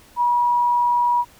sine tone, 965 Hz, B5, 40 cents flat, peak -15 dBFS, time 0.16-1.25 s, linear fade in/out 50 ms, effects pink hiss -50 dBFS RMS until 1.39 s

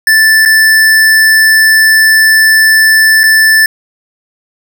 square tone with dropouts, 1760 Hz, A6, in tune, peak -4 dBFS, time 0.07-3.66 s, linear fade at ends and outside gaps 2 ms, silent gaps 0.452-0.458 / 3.234-3.238 s, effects none

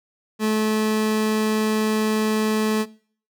30% pulse tone, 216.4 Hz, A3, 29 cents flat, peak -16 dBFS, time 0.39-2.86 s, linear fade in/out 50 ms, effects noise-tail reverb RT60 0.5 s tail -21 dB re dry

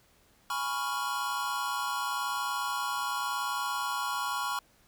square chord, C# dominant seventh, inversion second, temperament equal, 830.6 / 987.8 / 1108.7 / 1396.9 Hz, G#5 / B5 / C#6 / E#6, 0 / 0 / 0 / 0 cents, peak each -40 / -36 / -35 / -37 dBFS, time 0.5-4.59 s, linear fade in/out 2 ms, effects pink hiss -64 dBFS RMS until 4.87 s

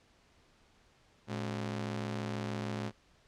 sawtooth ring-modulated tone, 160.9 Hz, E3, 42 cents flat, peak -28 dBFS, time 1.27-2.92 s, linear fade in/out 50 ms, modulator 47.2 Hz, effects pink hiss -66 dBFS RMS until 3.27 s + low-pass 6000 Hz 12 dB/octave

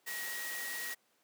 sine tone in noise, 1900 Hz, A#6, 33 cents sharp, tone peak -40 dBFS, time 0.06-0.95 s, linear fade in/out 20 ms, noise white, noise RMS -42 dBFS, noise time 0.06-0.95 s, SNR -1 dB, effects pink hiss -72 dBFS RMS until 1.23 s + high-pass 300 Hz 12 dB/octave

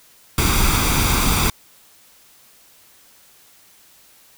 pink noise with comb filter, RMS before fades -17 dBFS, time 0.38-1.5 s, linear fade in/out 2 ms, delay 0.84 ms, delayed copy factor +0.6, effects white hiss -51 dBFS RMS until 4.37 s

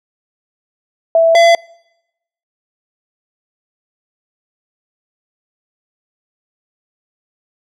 sine / square tone pair in turn, 659.3 / 676.7 Hz, E5 / E5, 0 / +45 cents, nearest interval unison, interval 45 cents, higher second, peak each -6 dBFS, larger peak neither, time 1.15-1.35 / 1.35-1.55 s, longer neither, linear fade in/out 2 ms, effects noise-tail reverb RT60 0.9 s tail -26 dB re dry + low-pass 5000 Hz 12 dB/octave

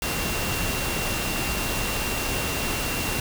sine tone in noise, 2749 Hz, F7, 28 cents flat, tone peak -33 dBFS, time 0.02-3.2 s, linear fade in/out 2 ms, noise pink, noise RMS -27 dBFS, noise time 0.02-3.2 s, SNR -9 dB, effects none

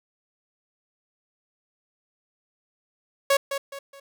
sawtooth tone with echo, 554.4 Hz, C#5, in tune, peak -13 dBFS, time 3.3-3.37 s, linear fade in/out 5 ms, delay 210 ms, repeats 3, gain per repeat -9 dB, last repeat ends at 4 s, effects none

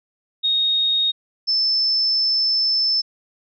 sine tone pair in turn, 3729 / 5274 Hz, A#7 / E8, 0 / 0 cents, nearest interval tritone, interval 600 cents, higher second, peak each -16 dBFS, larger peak neither, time 0.43-1.12 / 1.47-3.02 s, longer second, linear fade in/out 20 ms, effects none

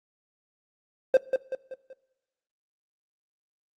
triangle tone with echo, 523.3 Hz, C5, in tune, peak -12 dBFS, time 1.14-1.17 s, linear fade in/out 2 ms, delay 190 ms, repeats 4, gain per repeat -7 dB, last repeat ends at 1.93 s, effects noise-tail reverb RT60 1.0 s tail -21 dB re dry + Opus 24 kbps

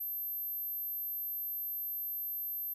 sine tone, 12360 Hz, G9, 26 cents flat, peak -35 dBFS, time 0-2.74 s, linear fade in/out 10 ms, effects none

